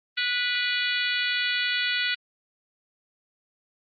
harmonic tone with a mistuned harmonic, 489 Hz, B4, 17 cents flat, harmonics 3 / 4 / 5 / 6 / 7 / 8 / 9, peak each -29 / -30 / -31 / -32 / -32 / -33 / -34 dBFS, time 0.17-2.15 s, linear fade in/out 10 ms, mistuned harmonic 4, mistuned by +19 cents, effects Opus 24 kbps

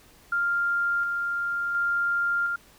sine tone with tremolo, 1396.9 Hz, F6, in tune, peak -22 dBFS, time 0.32-2.56 s, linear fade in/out 5 ms, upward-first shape square, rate 0.7 Hz, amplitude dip 30%, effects pink hiss -55 dBFS RMS until 2.78 s

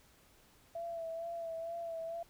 sine tone with vibrato, 667 Hz, E5, 20 cents sharp, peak -38 dBFS, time 0.75-2.23 s, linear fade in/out 5 ms, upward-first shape sine, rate 2.2 Hz, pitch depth 34 cents each way, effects pink hiss -65 dBFS RMS until 2.29 s

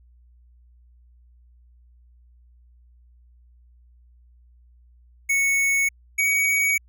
square tone pair in turn, 2213 / 2254 Hz, C#7 / C#7, -3 / +28 cents, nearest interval unison, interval 31 cents, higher second, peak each -19 dBFS, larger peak neither, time 5.29-5.89 / 6.18-6.78 s, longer neither, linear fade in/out 10 ms, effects added 60 Hz sine -51 dBFS peak until 6.88 s

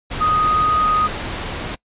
sine tone in noise, 1244.5 Hz, D#6, in tune, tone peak -14 dBFS, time 0.2-1.08 s, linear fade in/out 20 ms, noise pink, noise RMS -26 dBFS, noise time 0.1-1.76 s, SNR +9 dB, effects noise-tail reverb RT60 0.1 s tail -24 dB re dry + resampled to 8000 Hz

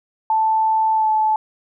sine tone with pitch glide, 880 to 867.4 Hz, A5 to A5, 0 to -25 cents, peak -14 dBFS, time 0.3-1.36 s, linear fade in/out 2 ms, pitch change -25 cents, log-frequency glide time 0.94-1.09 s, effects none

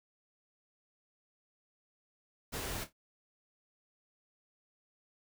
pink noise with echo, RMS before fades -39 dBFS, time 2.52-2.85 s, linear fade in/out 20 ms, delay 27 ms, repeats 3, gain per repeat -12 dB, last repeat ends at 2.931 s, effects none

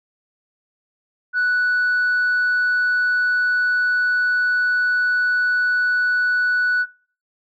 sine tone, 1480 Hz, F#6, in tune, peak -14 dBFS, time 1.33-6.86 s, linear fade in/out 50 ms, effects noise-tail reverb RT60 0.5 s tail -25 dB re dry + tanh soft clip ceiling -14 dBFS

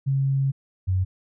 sine tone pair in turn, 136.2 / 93.2 Hz, C#3 / F#2, -30 / +13 cents, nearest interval perfect fifth, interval 657 cents, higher first, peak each -19 dBFS, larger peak neither, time 0.06-0.52 / 0.87-1.05 s, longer first, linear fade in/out 20 ms, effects none

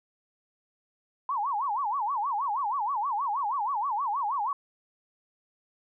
sine tone with vibrato, 964 Hz, B5, 42 cents flat, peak -26 dBFS, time 1.29-4.53 s, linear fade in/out 2 ms, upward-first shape sine, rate 6.3 Hz, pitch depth 300 cents each way, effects none

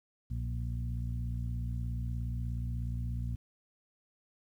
harmonic tone with a mistuned harmonic, 59.5 Hz, A#1, 36 cents sharp, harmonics 1 / 2 / 3 / 4, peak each -35 / -36 / -47 / -47 dBFS, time 0.3-3.36 s, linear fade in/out 10 ms, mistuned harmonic 1, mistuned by +77 cents, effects 11-bit

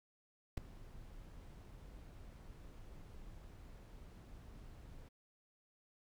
brown noise with ADSR envelope, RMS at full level -32 dBFS, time 0.57-5.09 s, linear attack 6 ms, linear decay 6 ms, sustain -22 dB, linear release 11 ms, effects none

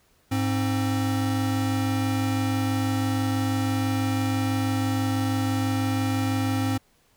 square tone pair together, 103.83 / 265.4 Hz, G#2 / C4, 0 / +25 cents, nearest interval octave + major third, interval 1625 cents, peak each -26 dBFS, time 0.31-6.78 s, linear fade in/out 10 ms, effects pink hiss -63 dBFS RMS until 7.16 s

